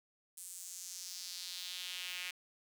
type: tone with high-pass filter sweep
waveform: sawtooth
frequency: 180.4 Hz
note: F#3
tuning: 44 cents flat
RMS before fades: -45 dBFS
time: 0.37-2.31 s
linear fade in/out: 5 ms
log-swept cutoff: 8900 to 2400 Hz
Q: 2.4
effects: none